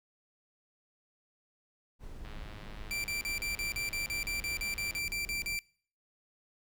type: noise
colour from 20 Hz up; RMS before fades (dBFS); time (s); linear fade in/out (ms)
brown; -45; 1.99-5.59; 50
type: click train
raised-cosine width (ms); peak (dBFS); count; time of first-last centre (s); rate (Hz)
0.3; -34; 288; 2.25-4.983; 105
type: tone bursts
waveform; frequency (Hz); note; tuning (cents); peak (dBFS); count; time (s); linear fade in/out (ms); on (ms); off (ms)
sawtooth; 2349; D7; 0; -30; 16; 2.91-5.59; 0; 130; 40
effects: noise-tail reverb RT60 0.5 s tail -23 dB re dry